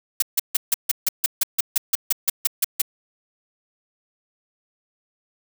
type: noise bursts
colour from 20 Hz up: blue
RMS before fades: -18 dBFS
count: 16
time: 0.2-2.818 s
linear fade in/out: 5 ms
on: 23 ms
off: 150 ms
effects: none